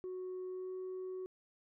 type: tone with pitch glide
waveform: sine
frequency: 368.9 to 371.9 Hz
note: F#4 to F#4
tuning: -5 to +9 cents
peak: -38 dBFS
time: 0.04-1.26 s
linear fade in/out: 0 ms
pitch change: +14 cents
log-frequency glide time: 0.47-0.73 s
effects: tanh soft clip ceiling -38 dBFS